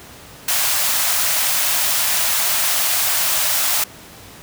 white high-pass noise, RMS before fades -18 dBFS, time 0.48-3.84 s, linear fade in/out 5 ms, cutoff 580 Hz, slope 48 dB/octave, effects pink hiss -40 dBFS RMS until 4.42 s + high-pass 60 Hz 12 dB/octave

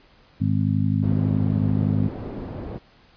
harmonic tone, 51.7 Hz, G#1, 7 cents flat, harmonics 2 / 3 / 4 / 5, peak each -22 / -24 / -25 / -26 dBFS, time 0.4-2.09 s, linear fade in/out 20 ms
white low-pass noise, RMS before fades -33 dBFS, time 1.02-2.79 s, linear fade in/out 20 ms, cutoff 340 Hz, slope 12 dB/octave
effects pink hiss -55 dBFS RMS until 3.16 s + resampled to 11025 Hz

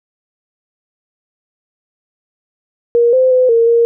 sine tone with pitch steps, 472.4 / 516 / 508 / 461 / 466.8 Hz, A#4 / C5 / B4 / A#4 / A#4, +23 / -24 / +49 / -19 / +2 cents, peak -7 dBFS, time 2.95-3.85 s, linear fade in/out 0 ms, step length 180 ms, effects none

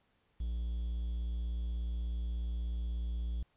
triangle tone with quantisation, 58.27 Hz, A#1, in tune, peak -31 dBFS, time 0.4-3.43 s, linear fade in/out 5 ms, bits 10, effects pink hiss -74 dBFS RMS until 3.56 s + resampled to 8000 Hz

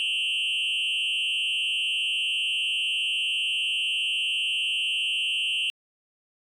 sine tone with frequency modulation, 2897 Hz, F#7, 37 cents flat, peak -21 dBFS, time 0-5.7 s, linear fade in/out 0 ms, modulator 147 Hz, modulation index 1.6, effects tanh soft clip ceiling -23 dBFS

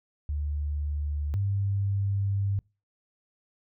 sine tone pair in turn, 73.5 / 99.21 Hz, D2 / G2, +2 / +21 cents, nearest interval perfect fourth, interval 519 cents, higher second, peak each -27 / -24 dBFS, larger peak second, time 0.29-1.34 / 1.34-2.59 s, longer second, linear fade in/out 0 ms, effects noise-tail reverb RT60 0.3 s tail -26 dB re dry

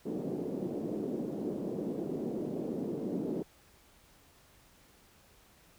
white band-pass noise, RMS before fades -36 dBFS, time 0.05-3.43 s, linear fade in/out 10 ms, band 170 to 420 Hz, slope 24 dB/octave, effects pink hiss -62 dBFS RMS until 5.78 s

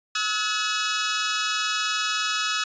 15% pulse tone cluster, 1283 / 1460 / 1704 Hz, E6 / F#6 / G#6, -47 / -24 / +44 cents, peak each -19 / -23 / -23 dBFS, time 0.15-2.64 s, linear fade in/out 5 ms, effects resampled to 16000 Hz

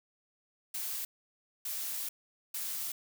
blue noise bursts at uneven times, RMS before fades -37 dBFS, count 3, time 0.74-1.05 / 1.65-2.09 / 2.54-2.92 s, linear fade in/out 5 ms, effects none

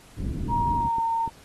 pink low-pass noise, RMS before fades -29 dBFS, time 0.16-0.9 s, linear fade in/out 50 ms, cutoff 290 Hz, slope 24 dB/octave
sine tone with pitch glide, 944 to 914 Hz, A#5 to A#5, +22 to -34 cents, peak -22 dBFS, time 0.48-1.3 s, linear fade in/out 50 ms, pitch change -56 cents, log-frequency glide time 0.75-0.99 s
clicks, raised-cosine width 3 ms, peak -23 dBFS, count 2, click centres 0.984 / 1.277 s
effects pink hiss -52 dBFS RMS until 1.44 s + AAC 32 kbps

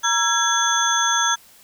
sine tone cluster, 941 / 1349 / 1651 / 3402 / 6280 Hz, A#5 / E6 / G#6 / G#7 / G8, +16 / +40 / -11 / +41 / +2 cents, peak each -23 dBFS, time 0.03-1.36 s, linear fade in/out 20 ms, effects white hiss -50 dBFS RMS until 1.63 s

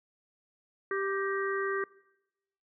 harmonic tone with a mistuned harmonic, 392 Hz, G4, in tune, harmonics 1 / 3 / 4 / 5, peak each -31 / -36 / -37 / -38 dBFS, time 0.91-1.84 s, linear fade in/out 2 ms, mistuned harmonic 5, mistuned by -60 cents, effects noise-tail reverb RT60 0.9 s tail -22 dB re dry

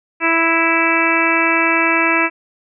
harmonic tone, 330 Hz, E4, 2 cents sharp, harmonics 1 / 2 / 3 / 4 / 5 / 6 / 7 / 8, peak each -20 / -24 / -21 / -21 / -22 / -22 / -18 / -20 dBFS, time 0.2-2.3 s, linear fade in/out 50 ms, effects none

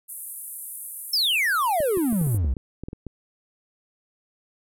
white band-pass noise, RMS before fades -37 dBFS, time 0.08-2.38 s, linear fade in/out 20 ms, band 9300 to 13000 Hz, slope 48 dB/octave
triangle exponential sweep, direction down, 5450 to 58.4 Hz, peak -18 dBFS, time 1.13-2.54 s, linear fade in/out 5 ms
clicks, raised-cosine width 3 ms, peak -21 dBFS, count 12, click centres 1.804 / 1.973 / 2.127 / 2.214 / 2.27 / 2.346 / 2.446 / 2.568 / 2.836 / 2.885 / 2.931 / 3.067 s
effects none

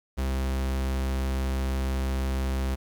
45% pulse tone, 66 Hz, C2, 16 cents sharp, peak -25 dBFS, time 0.17-2.76 s, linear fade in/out 20 ms, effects 9-bit

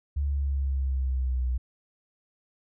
sine exponential sweep, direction down, 71.8 to 61.74 Hz, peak -24 dBFS, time 0.16-1.58 s, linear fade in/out 10 ms, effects none

